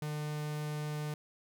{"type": "tone", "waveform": "45% pulse", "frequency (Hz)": 150.3, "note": "D3", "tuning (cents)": 40, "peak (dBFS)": -35, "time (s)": [0.02, 1.14], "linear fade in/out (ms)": 2, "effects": []}